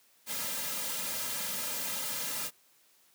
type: noise with comb filter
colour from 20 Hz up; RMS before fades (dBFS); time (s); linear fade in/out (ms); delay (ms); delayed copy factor
white; -35; 0.26-2.51; 50; 2.7; -0.85
effects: white hiss -65 dBFS RMS until 3.14 s + high-pass 150 Hz 12 dB/octave